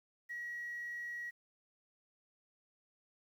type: tone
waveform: sine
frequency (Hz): 1911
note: A#6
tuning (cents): +43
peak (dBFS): -39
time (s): 0.29-1.31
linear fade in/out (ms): 20
effects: tanh soft clip ceiling -36 dBFS + 11-bit